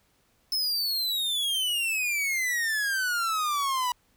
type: exponential sweep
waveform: 45% pulse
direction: down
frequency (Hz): 5274 to 970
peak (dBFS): -25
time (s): 0.52-3.92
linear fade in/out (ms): 2
effects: pink hiss -67 dBFS RMS until 4.16 s